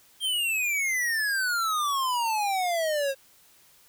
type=exponential sweep; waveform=square; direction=down; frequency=3213 to 532 Hz; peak=-25 dBFS; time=0.2-3.15 s; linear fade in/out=50 ms; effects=white hiss -58 dBFS RMS until 3.88 s